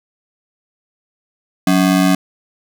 square ring-modulated tone, 231.6 Hz, A#3, 11 cents flat, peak -8 dBFS, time 1.67-2.15 s, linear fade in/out 2 ms, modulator 49 Hz, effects none

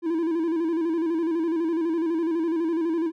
triangle tone with vibrato, 329.6 Hz, E4, in tune, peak -20 dBFS, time 0.02-3.12 s, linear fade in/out 50 ms, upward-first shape square, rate 12 Hz, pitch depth 61 cents each way, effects none

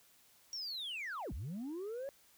sine linear two-way sweep, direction down then up, 5660 to 46.74 to 567 Hz, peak -37 dBFS, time 0.53-2.09 s, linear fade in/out 0 ms, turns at 1.33 s, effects tanh soft clip ceiling -38 dBFS + white hiss -66 dBFS RMS until 2.37 s

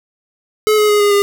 square tone with pitch steps, 428.5 / 422.4 / 416.3 / 410.3 / 404.5 Hz, A4 / G#4 / G#4 / G#4 / G#4, -46 / +29 / +4 / -21 / -46 cents, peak -10 dBFS, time 0.67-1.22 s, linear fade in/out 0 ms, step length 110 ms, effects 7-bit

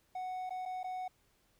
triangle tone with dropouts, 740 Hz, F#5, in tune, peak -35 dBFS, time 0.15-1.08 s, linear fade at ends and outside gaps 5 ms, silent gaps 0.495-0.505 / 0.654-0.658 / 0.832-0.842 s, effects pink hiss -72 dBFS RMS until 1.59 s

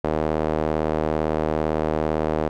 sawtooth tone with band-pass filter, 77.78 Hz, D#2, in tune, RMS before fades -23 dBFS, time 0.04-2.49 s, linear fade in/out 5 ms, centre 540 Hz, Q 1.3, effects none

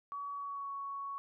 sine tone with pitch glide, 1133 to 1113.5 Hz, C#6 to C#6, +37 to +7 cents, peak -38 dBFS, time 0.12-1.18 s, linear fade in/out 0 ms, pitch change -30 cents, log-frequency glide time 0.34-0.72 s, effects none

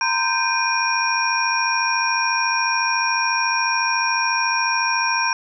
sine tone cluster, 929 / 1023 / 1566 / 2428 / 5590 Hz, A#5 / C6 / G6 / D#7 / F8, -6 / -39 / -2 / -43 / +1 cents, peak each -24 dBFS, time 0.01-5.33 s, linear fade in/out 2 ms, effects none

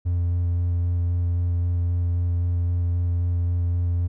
triangle tone with vibrato, 87.31 Hz, F2, in tune, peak -17 dBFS, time 0.05-4.08 s, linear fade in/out 20 ms, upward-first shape square, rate 3.8 Hz, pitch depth 9 cents each way, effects tanh soft clip ceiling -14 dBFS

